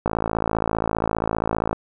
click train, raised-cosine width 1 ms, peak -7 dBFS, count 93, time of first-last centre 0.06-1.73 s, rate 55.1 Hz, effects none

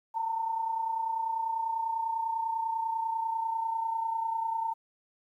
sine tone pair together, 899.9 / 930 Hz, A5 / A#5, +39 / -4 cents, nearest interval minor second, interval 57 cents, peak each -29 / -37 dBFS, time 0.14-4.74 s, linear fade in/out 20 ms, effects 11-bit

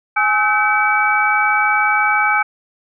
sine tone cluster, 837 / 1286 / 1529 / 2288 Hz, G#5 / E6 / G6 / D7, +13 / -43 / -44 / -46 cents, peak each -18 dBFS, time 0.16-2.43 s, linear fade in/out 10 ms, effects none

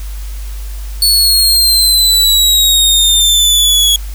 sawtooth exponential sweep, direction down, 4435 to 3340 Hz, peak -4 dBFS, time 1.02-3.96 s, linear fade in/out 2 ms, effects added 50 Hz sine -20 dBFS peak until 4.14 s + white hiss -36 dBFS RMS until 4.14 s

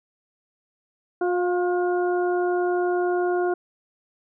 harmonic tone with a mistuned harmonic, 357.7 Hz, F4, 41 cents sharp, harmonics 1 / 2 / 3 / 4, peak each -21 / -27 / -37 / -33 dBFS, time 1.21-3.54 s, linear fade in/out 5 ms, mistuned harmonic 2, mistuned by -21 cents, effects none

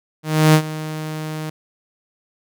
sawtooth tone with ADSR envelope, 155.56 Hz, D#3, in tune, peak -4 dBFS, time 0.23-1.5 s, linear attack 310 ms, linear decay 76 ms, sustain -17 dB, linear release 5 ms, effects none

